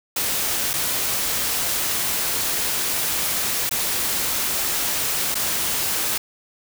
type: noise with dropouts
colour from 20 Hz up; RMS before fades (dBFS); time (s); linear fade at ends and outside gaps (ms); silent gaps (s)
white; -23; 0.16-6.18; 5; 0.733-0.737 / 3.694-3.71 / 5.345-5.352
effects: none